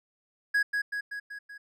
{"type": "tone with echo", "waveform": "triangle", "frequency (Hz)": 1661.2, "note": "G#6", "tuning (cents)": 0, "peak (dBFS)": -20, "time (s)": [0.54, 0.63], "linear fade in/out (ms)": 10, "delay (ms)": 190, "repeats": 5, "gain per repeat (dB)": -4, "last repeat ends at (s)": 1.58, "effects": []}